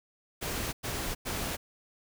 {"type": "noise bursts", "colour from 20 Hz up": "pink", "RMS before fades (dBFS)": -34, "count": 3, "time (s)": [0.41, 1.57], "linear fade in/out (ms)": 20, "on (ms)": 320, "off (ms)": 100, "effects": []}